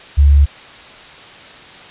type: tone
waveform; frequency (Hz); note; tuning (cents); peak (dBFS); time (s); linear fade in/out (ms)
sine; 71.2; C#2; +47; -5; 0.17-0.46; 20
effects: white hiss -37 dBFS RMS until 1.9 s + resampled to 8000 Hz